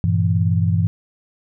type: chord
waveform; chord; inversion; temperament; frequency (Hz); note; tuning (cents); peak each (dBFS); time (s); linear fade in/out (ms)
sine; E diminished; first; equal; 98 / 116.54 / 164.81; G2 / Bb2 / E3; 0 / 0 / 0; -17 / -22 / -19; 0.04-0.87; 0
effects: none